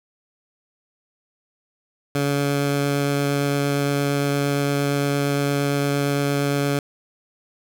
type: tone with vibrato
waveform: 15% pulse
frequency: 141.9 Hz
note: C#3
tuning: 41 cents sharp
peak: -13 dBFS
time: 2.15-6.79 s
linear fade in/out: 2 ms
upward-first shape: triangle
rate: 8.7 Hz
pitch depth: 8 cents each way
effects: none